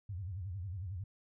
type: tone with vibrato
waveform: sine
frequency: 93.2 Hz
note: F#2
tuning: 13 cents sharp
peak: -38 dBFS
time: 0.09-1.04 s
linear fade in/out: 5 ms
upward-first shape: sine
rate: 11 Hz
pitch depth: 190 cents each way
effects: none